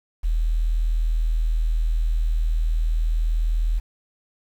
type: tone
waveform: sine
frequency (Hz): 40.17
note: E1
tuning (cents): -44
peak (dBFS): -18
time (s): 0.23-3.8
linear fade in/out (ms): 20
effects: 8-bit